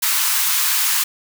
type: high-pass noise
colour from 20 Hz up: white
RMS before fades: -18 dBFS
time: 0.02-1.04 s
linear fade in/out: 10 ms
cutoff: 900 Hz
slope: 48 dB/octave
effects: none